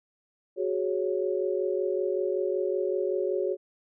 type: chord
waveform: sine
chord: F# suspended second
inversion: none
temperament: equal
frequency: 370 / 415.3 / 554.4 Hz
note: F#4 / G#4 / C#5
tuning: 0 / 0 / 0 cents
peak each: -28 / -30 / -31 dBFS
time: 0.56-3.57 s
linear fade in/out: 50 ms
effects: none